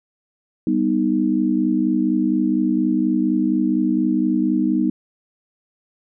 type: chord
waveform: sine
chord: G augmented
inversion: none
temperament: equal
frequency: 196 / 246.9 / 311.1 Hz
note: G3 / B3 / D#4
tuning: 0 / 0 / 0 cents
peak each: -22 / -20 / -19 dBFS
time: 0.67-4.9 s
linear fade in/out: 2 ms
effects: none